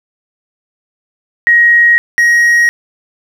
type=tone pair in turn; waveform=sine / triangle; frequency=1888 / 1888 Hz; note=A#6 / A#6; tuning=+22 / +22 cents; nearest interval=unison; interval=0 cents; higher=neither; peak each=-4 dBFS; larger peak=neither; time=1.47-1.98 / 2.18-2.69 s; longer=neither; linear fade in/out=0 ms; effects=7-bit